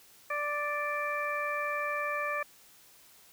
harmonic tone, 587.3 Hz, D5, in tune, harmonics 1 / 2 / 3 / 4, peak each -36 / -34 / -36 / -37 dBFS, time 0.3-2.43 s, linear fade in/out 5 ms, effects white hiss -58 dBFS RMS until 3.32 s

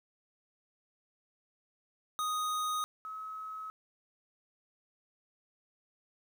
square / sine tone pair in turn, 1244.5 / 1283.9 Hz, D#6 / E6, 0 / -46 cents, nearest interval minor second, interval 54 cents, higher second, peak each -32 / -39 dBFS, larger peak first, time 2.19-2.84 / 3.05-3.7 s, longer neither, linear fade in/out 0 ms, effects 11-bit

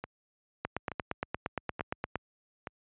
two click trains, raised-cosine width 0.5 ms, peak -22 / -16 dBFS, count 4 / 14, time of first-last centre 0.04-2.672 / 0.65-2.156 s, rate 1.14 / 8.63 Hz, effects high-pass 60 Hz 12 dB/octave + resampled to 8000 Hz

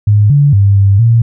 sine tone with pitch steps, 104.1 / 143.5 / 99.7 / 98.8 / 115.7 Hz, G#2 / D3 / G2 / G2 / A#2, +5 / -40 / +30 / +14 / -13 cents, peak -4 dBFS, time 0.07-1.22 s, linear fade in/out 5 ms, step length 230 ms, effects none

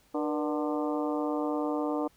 harmonic tone with a mistuned harmonic, 149.3 Hz, D3, 29 cents sharp, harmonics 2 / 3 / 4 / 5 / 6 / 7 / 8, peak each -30 / -34 / -36 / -38 / -40 / -41 / -42 dBFS, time 0.14-2.08 s, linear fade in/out 10 ms, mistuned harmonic 3, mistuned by +110 cents, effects pink hiss -64 dBFS RMS until 2.16 s

